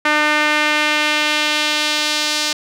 sawtooth tone with band-pass filter sweep, 301.3 Hz, D4, 44 cents sharp, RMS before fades -17 dBFS, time 0.05-2.53 s, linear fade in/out 5 ms, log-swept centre 1800 to 4700 Hz, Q 1.4, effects none

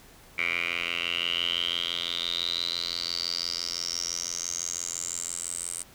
10% pulse tone with band-pass filter sweep, 85.9 Hz, F2, 28 cents flat, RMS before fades -31 dBFS, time 0.38-5.83 s, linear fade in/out 5 ms, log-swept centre 2300 to 8700 Hz, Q 9.9, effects pink hiss -53 dBFS RMS until 5.94 s

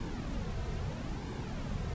brown noise with flanger, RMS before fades -37 dBFS, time 0-1.94 s, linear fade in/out 5 ms, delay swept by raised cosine 1.5 to 3.6 ms, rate 0.77 Hz, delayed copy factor -0.55, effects resampled to 16000 Hz

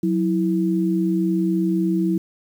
sine tone pair together, 183.8 / 327.5 Hz, F#3 / E4, -11 / -11 cents, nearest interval minor seventh, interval 1000 cents, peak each -20 dBFS, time 0.03-2.18 s, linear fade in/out 5 ms, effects 8-bit

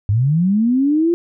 sine linear sweep, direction up, 95.8 to 349.2 Hz, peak -12 dBFS, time 0.09-1.14 s, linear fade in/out 0 ms, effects none

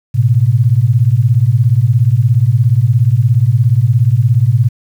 sine beating tone pair, 110 / 127 Hz, A2 / B2, 0 / +49 cents, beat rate 17 Hz, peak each -10 dBFS, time 0.14-4.69 s, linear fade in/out 20 ms, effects 7-bit

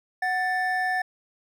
triangle tone pair together, 740 / 1766.6 Hz, F#5 / A6, 0 / +6 cents, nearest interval octave + minor third, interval 1506 cents, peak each -24 dBFS, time 0.22-1.02 s, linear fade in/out 5 ms, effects none

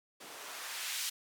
blue noise with band-pass filter sweep, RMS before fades -41 dBFS, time 0.2-1.1 s, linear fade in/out 10 ms, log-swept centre 350 to 3300 Hz, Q 0.76, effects none

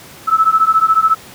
sine beating tone pair, 1301 / 1315 Hz, E6 / E6, -23 / -5 cents, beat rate 14 Hz, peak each -12 dBFS, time 0.27-1.15 s, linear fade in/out 20 ms, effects pink hiss -37 dBFS RMS until 1.34 s + high-pass 100 Hz 12 dB/octave

